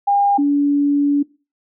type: tone pair in turn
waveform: sine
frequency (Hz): 806 / 286.4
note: G5 / D4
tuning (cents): +48 / -43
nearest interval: octave + tritone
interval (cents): 1791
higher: first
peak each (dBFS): -12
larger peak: neither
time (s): 0.07-0.38 / 0.38-1.23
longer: second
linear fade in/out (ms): 10
effects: noise-tail reverb RT60 0.3 s tail -20 dB re dry